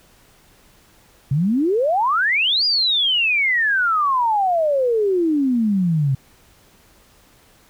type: exponential two-way sweep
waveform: sine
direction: up then down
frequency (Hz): 129.8 to 4954 to 129.8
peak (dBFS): -15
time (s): 1.31-6.15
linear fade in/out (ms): 5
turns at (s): 2.65
effects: pink hiss -53 dBFS RMS until 7.69 s